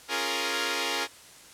5% pulse chord, Bb minor seventh, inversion first, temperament equal, 277.2 / 349.2 / 415.3 / 466.2 Hz, Db4 / F4 / Ab4 / Bb4, 0 / 0 / 0 / 0 cents, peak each -23 / -22 / -22 / -19 dBFS, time 0.08-1.08 s, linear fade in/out 50 ms, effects white hiss -50 dBFS RMS until 1.53 s + low-pass 10000 Hz 12 dB/octave

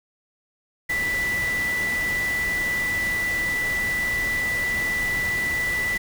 sine tone in noise, 1975.5 Hz, B6, in tune, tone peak -22 dBFS, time 0.89-5.98 s, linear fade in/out 10 ms, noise pink, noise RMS -33 dBFS, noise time 0.89-5.98 s, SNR +8 dB, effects none

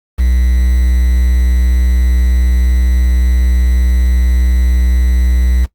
triangle tone with quantisation, 61.74 Hz, B1, in tune, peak -6 dBFS, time 0.18-5.66 s, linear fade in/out 20 ms, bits 5, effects noise-tail reverb RT60 0.1 s tail -18 dB re dry + Opus 32 kbps

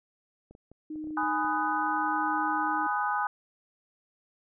clicks, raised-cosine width 2 ms, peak -37 dBFS, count 9, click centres 0.51 / 0.551 / 0.716 / 0.958 / 1.042 / 1.072 / 1.107 / 1.232 / 1.446 s
sine tone with tremolo, 308.6 Hz, D#4, 14 cents flat, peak -33 dBFS, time 0.9-2.87 s, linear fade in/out 5 ms, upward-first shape triangle, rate 0.86 Hz, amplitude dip 25%
sine chord, G# minor seventh, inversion none, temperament just, 830.6 / 996.7 / 1245.9 / 1495.1 Hz, G#5 / B5 / D#6 / F#6, 0 / +16 / +2 / +18 cents, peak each -30 / -33 / -31 / -33 dBFS, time 1.17-3.27 s, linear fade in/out 2 ms
effects none

